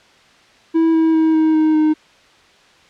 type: tone with pitch steps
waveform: triangle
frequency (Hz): 326.3 / 322.7 / 319.2 / 315.7 / 312.3 / 308.9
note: E4 / E4 / D#4 / D#4 / D#4 / D#4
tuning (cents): -18 / -37 / +44 / +25 / +7 / -12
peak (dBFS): -9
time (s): 0.74-1.94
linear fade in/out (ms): 20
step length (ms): 200
effects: white hiss -49 dBFS RMS until 2.89 s + low-pass 4000 Hz 12 dB/octave